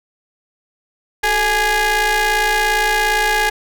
sawtooth ring-modulated tone, 407.1 Hz, G#4, 35 cents flat, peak -7 dBFS, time 1.23-3.5 s, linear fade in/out 10 ms, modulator 1250 Hz, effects none

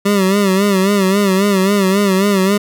25% pulse tone with vibrato, 196 Hz, G3, in tune, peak -7 dBFS, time 0.05-2.58 s, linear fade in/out 10 ms, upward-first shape sine, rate 3.7 Hz, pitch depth 84 cents each way, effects none

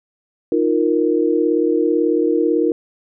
sine chord, Eb suspended second, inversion none, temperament equal, 311.1 / 349.2 / 466.2 Hz, Eb4 / F4 / Bb4, 0 / 0 / 0 cents, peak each -18 dBFS, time 0.52-2.72 s, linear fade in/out 2 ms, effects none

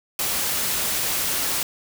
white noise, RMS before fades -24 dBFS, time 0.19-1.63 s, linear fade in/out 2 ms, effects none

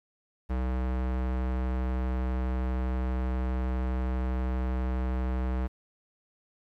square tone with low-pass filter, 63.4 Hz, B1, 46 cents sharp, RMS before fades -29 dBFS, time 0.49-5.68 s, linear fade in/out 20 ms, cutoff 1700 Hz, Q 0.72, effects 10-bit

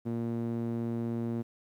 sawtooth tone with band-pass filter, 116.4 Hz, A#2, 2 cents flat, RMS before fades -33 dBFS, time 0.05-1.43 s, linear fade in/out 20 ms, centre 260 Hz, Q 1.7, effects 11-bit

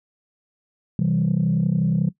sine chord, C major, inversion none, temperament equal, 130.81 / 164.81 / 196 Hz, C3 / E3 / G3, 0 / 0 / 0 cents, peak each -23 / -19 / -22 dBFS, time 0.99-2.09 s, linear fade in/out 2 ms, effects noise-tail reverb RT60 0.1 s tail -17 dB re dry + tanh soft clip ceiling -12 dBFS

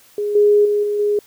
sine tone with level steps, 414.2 Hz, G#4, 5 cents flat, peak -18 / -9 / -14 / -17 / -14 dBFS, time 0.18-1.19 s, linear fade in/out 2 ms, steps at 0.35 / 0.65 / 0.83 / 0.99 s, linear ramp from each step 5 ms, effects white hiss -50 dBFS RMS until 1.26 s

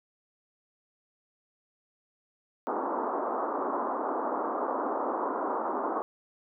white band-pass noise, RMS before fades -31 dBFS, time 2.67-6.02 s, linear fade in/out 0 ms, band 250 to 1200 Hz, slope 48 dB/octave, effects none

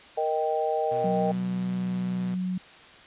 sine chord, Eb major, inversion second, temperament equal, 466.2 / 622.3 / 784 Hz, Bb4 / Eb5 / G5, 0 / 0 / 0 cents, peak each -28 dBFS, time 0.17-1.32 s, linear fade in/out 10 ms
sawtooth tone, 123.47 Hz, B2, in tune, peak -34 dBFS, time 0.91-2.35 s, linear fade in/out 10 ms
sine tone with pitch glide, 185 to 183.72 Hz, F#3 to F#3, 0 to -12 cents, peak -26 dBFS, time 1.04-2.58 s, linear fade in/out 5 ms, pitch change -12 cents, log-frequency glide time 1.35-2.12 s
effects white hiss -49 dBFS RMS until 3.06 s + resampled to 8000 Hz

